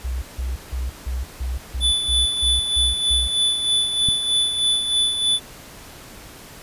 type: tone bursts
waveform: sine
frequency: 63.1 Hz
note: B1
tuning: 38 cents sharp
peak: -22 dBFS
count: 10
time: 0.04-3.28 s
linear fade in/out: 10 ms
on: 180 ms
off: 160 ms
type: tone with tremolo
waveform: square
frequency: 3482 Hz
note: A7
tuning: 19 cents flat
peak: -16 dBFS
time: 1.8-5.4 s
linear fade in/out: 50 ms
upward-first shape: sine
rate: 3.2 Hz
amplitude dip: 55%
type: click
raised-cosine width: 5 ms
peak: -14 dBFS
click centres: 4.087 s
effects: pink hiss -41 dBFS RMS until 6.62 s + resampled to 32000 Hz